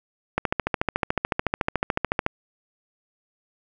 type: click train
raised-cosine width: 0.5 ms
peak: -6 dBFS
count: 27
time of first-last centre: 0.38-2.264 s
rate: 13.8 Hz
effects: none